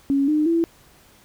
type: tone with pitch steps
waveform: sine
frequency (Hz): 277.2 / 304 / 333.5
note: C#4 / D#4 / E4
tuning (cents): 0 / -40 / +20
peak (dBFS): -16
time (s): 0.1-0.64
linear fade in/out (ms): 0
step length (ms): 180
effects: pink hiss -53 dBFS RMS until 1.24 s